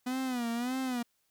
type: tone with vibrato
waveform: 45% pulse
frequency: 246.9 Hz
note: B3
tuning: in tune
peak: -31 dBFS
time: 0.06-1.03 s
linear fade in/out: 10 ms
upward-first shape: sine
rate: 1.7 Hz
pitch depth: 110 cents each way
effects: white hiss -75 dBFS RMS until 1.3 s